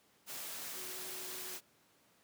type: tone in noise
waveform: sine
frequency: 370 Hz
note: F#4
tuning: in tune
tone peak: -54 dBFS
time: 0.73-1.59 s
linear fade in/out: 50 ms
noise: white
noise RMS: -44 dBFS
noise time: 0.26-1.61 s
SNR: -13 dB
effects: pink hiss -69 dBFS RMS until 2.23 s + high-pass 150 Hz 12 dB/octave